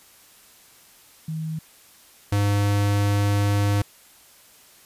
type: tone pair in turn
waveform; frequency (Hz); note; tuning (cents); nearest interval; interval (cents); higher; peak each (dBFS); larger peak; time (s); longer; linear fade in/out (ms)
sine / square; 158.5 / 101.76; D#3 / G#2; +32 / -35; minor sixth; 767; first; -26 / -19; second; 1.28-1.59 / 2.32-3.82; second; 5
effects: white hiss -52 dBFS RMS until 4.85 s + resampled to 32000 Hz